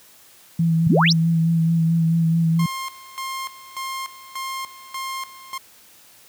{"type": "tone with vibrato", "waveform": "sine", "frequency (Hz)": 164.81, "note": "E3", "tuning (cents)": 0, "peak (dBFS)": -15, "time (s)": [0.59, 2.66], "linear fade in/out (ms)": 5, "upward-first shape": "sine", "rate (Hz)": 4.6, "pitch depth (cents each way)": 23}
{"type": "exponential sweep", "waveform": "sine", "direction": "up", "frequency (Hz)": [109.4, 6330], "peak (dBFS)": -15, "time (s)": [0.86, 1.13], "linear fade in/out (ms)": 10}
{"type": "tone with tremolo", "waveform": "sawtooth", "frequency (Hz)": 1062, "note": "C6", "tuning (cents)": 25, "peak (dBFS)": -23, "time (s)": [2.59, 5.58], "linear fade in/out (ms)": 5, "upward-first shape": "square", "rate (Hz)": 1.7, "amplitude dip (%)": 80}
{"effects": ["white hiss -50 dBFS RMS until 6.28 s", "high-pass 60 Hz 12 dB/octave"]}